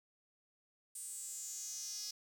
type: tone with high-pass filter sweep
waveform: sawtooth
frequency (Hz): 415.3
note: G#4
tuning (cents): 0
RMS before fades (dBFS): -45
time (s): 0.95-2.11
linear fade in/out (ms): 5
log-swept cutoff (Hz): 8800 to 5300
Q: 6
effects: none